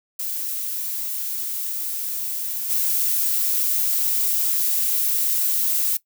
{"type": "noise with level steps", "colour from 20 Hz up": "violet", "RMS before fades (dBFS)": [-27, -21], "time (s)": [0.19, 5.97], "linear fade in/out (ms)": 5, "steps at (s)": 2.69, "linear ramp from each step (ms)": 20, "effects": ["noise-tail reverb RT60 0.1 s tail -19 dB re dry"]}